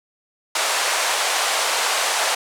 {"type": "band-pass noise", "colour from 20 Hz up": "pink", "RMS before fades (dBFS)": -21, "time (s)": [0.55, 2.35], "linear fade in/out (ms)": 5, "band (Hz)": [590, 10000], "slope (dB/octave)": 24, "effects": []}